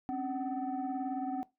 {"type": "tone cluster", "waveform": "sine", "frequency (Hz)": [264.1, 282.5, 753], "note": ["C4", "C#4", "F#5"], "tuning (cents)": [16, 33, 30], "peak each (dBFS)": [-35, -38, -35], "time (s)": [0.09, 1.43], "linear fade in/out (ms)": 0, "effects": ["noise-tail reverb RT60 0.2 s tail -20 dB re dry", "tanh soft clip ceiling -28 dBFS"]}